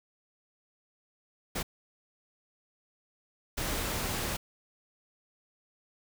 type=noise bursts at uneven times; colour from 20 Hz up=pink; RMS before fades=-33 dBFS; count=2; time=1.55-1.63 / 3.57-4.37 s; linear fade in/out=10 ms; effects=none

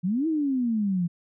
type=exponential two-way sweep; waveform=sine; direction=up then down; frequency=167.7 to 329.6 to 167.7 Hz; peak=-22 dBFS; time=0.03-1.08 s; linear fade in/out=20 ms; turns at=0.27 s; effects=none

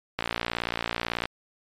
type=click train; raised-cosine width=0.3 ms; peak=-10 dBFS; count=63; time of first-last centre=0.19-1.255 s; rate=58.2 Hz; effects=MP3 96 kbps

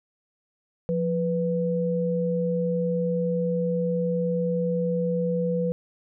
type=tone pair together; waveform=sine; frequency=174.62 / 493.9 Hz; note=F3 / B4; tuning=0 / 0 cents; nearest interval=octave + tritone; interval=1800 cents; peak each=-25 dBFS; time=0.89-5.72 s; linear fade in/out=0 ms; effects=none

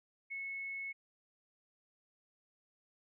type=tone; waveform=sine; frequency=2195 Hz; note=C#7; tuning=18 cents flat; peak=-39 dBFS; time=0.3-0.93 s; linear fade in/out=20 ms; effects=none

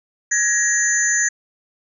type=tone cluster; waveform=sine; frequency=1677 / 1888 / 6260 / 6900 Hz; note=G#6 / A#6 / G8 / A8; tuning=+16 / +22 / -3 / -35 cents; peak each=-21 dBFS; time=0.31-1.29 s; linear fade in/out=10 ms; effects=none

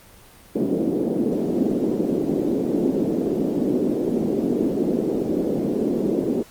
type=band-pass noise; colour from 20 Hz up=pink; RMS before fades=-22 dBFS; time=0.55-6.43 s; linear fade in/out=10 ms; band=220 to 430 Hz; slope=24 dB/octave; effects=pink hiss -48 dBFS RMS until 6.5 s + Opus 24 kbps

